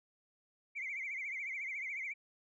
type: tone with vibrato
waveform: sine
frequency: 2191 Hz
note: C#7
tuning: 21 cents flat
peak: -37 dBFS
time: 0.75-2.14 s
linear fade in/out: 20 ms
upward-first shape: triangle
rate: 14 Hz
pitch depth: 150 cents each way
effects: tanh soft clip ceiling -33 dBFS